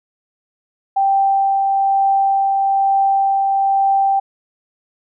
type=tone with tremolo; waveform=sine; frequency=784 Hz; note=G5; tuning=in tune; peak=-11 dBFS; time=0.96-4.2 s; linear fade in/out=10 ms; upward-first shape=triangle; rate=1.1 Hz; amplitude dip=25%; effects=none